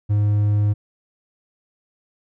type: tone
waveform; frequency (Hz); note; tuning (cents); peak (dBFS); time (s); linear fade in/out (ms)
triangle; 103.83; G#2; 0; -13; 0.09-0.74; 20
effects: none